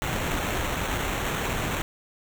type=noise with sample-and-hold; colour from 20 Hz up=pink; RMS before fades=-28 dBFS; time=0.02-1.82 s; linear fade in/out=0 ms; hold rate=4900 Hz; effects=none

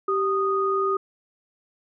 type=tone pair together; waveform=sine; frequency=389.3 / 1237.7 Hz; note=G4 / D#6; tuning=-12 / -9 cents; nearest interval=octave + minor sixth; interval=2003 cents; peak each=-23 dBFS; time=0.08-0.97 s; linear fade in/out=5 ms; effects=none

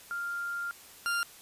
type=tone pair in turn; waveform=sine / 40% pulse; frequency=1396 / 1396 Hz; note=F6 / F6; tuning=-1 / -1 cents; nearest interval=unison; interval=0 cents; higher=neither; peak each=-32 / -27 dBFS; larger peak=second; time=0.11-0.71 / 1.06-1.23 s; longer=first; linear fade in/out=0 ms; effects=white hiss -52 dBFS RMS until 1.41 s + resampled to 32000 Hz

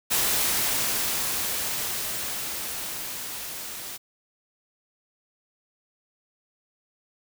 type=noise with level ramp; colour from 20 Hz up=white; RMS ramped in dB=-23 to -37 dBFS; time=0.1-3.98 s; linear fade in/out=20 ms; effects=none

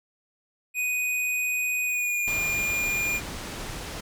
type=tone with pitch glide; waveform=square; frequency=2489 to 2414 Hz; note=D#7 to D7; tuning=0 to +47 cents; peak=-25 dBFS; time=0.74-3.21 s; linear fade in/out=50 ms; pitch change=-53 cents; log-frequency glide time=1.83-2.31 s
type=low-pass noise; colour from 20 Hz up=pink; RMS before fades=-36 dBFS; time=2.27-4.01 s; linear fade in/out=10 ms; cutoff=9400 Hz; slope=12 dB/octave
effects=none

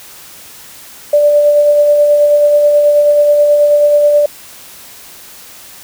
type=tone with tremolo; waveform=sine; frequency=587.3 Hz; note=D5; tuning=in tune; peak=-4 dBFS; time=1.13-4.26 s; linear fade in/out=5 ms; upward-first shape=sine; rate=9.3 Hz; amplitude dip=30%; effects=white hiss -35 dBFS RMS until 5.83 s

